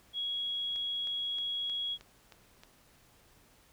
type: tone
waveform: sine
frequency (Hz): 3322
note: G#7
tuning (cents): 0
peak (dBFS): -32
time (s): 0.13-1.98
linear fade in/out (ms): 50
type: click train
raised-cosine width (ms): 0.2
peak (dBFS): -33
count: 7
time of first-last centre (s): 0.76-2.635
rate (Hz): 3.2
effects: pink hiss -63 dBFS RMS until 3.72 s